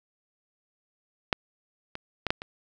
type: clicks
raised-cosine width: 0.3 ms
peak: -6 / -20 / -11 / -7 / -21 dBFS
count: 5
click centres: 1.328 / 1.954 / 2.267 / 2.305 / 2.419 s
effects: none